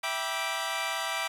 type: chord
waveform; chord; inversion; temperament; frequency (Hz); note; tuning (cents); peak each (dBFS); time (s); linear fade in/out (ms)
15% pulse; E minor seventh; none; equal with one note detuned; 659.3 / 784 / 969.7 / 1174.7; E5 / G5 / B5 / D6; 0 / 0 / -32 / 0; -29; 0.03-1.28; 10
effects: low-pass 12000 Hz 12 dB/octave + 9-bit